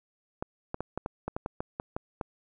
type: clicks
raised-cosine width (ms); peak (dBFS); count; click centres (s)
1; -18; 12; 0.425 / 0.744 / 0.806 / 0.976 / 1.061 / 1.28 / 1.365 / 1.461 / 1.605 / 1.799 / 1.965 / 2.212
effects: none